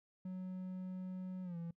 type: tone with pitch glide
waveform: triangle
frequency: 185 to 168.67 Hz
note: F#3 to E3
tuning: 0 to +40 cents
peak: -39 dBFS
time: 0.25-1.71 s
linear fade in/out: 5 ms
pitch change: -160 cents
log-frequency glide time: 1.43-1.57 s
effects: noise-tail reverb RT60 0.1 s tail -23 dB re dry